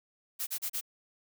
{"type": "noise bursts", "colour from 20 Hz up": "blue", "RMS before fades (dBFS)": -34, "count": 4, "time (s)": [0.39, 0.812], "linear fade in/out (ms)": 20, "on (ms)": 80, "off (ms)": 34, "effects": []}